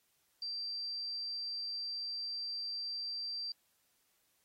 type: tone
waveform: sine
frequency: 4699 Hz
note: D8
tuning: in tune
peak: -37 dBFS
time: 0.42-3.52 s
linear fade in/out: 2 ms
effects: white hiss -75 dBFS RMS until 4.44 s + AAC 48 kbps